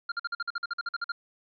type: tone bursts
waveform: square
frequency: 1396.9 Hz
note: F6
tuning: in tune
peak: -29 dBFS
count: 14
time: 0.09-1.12 s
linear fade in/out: 5 ms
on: 29 ms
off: 48 ms
effects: resampled to 11025 Hz + 11-bit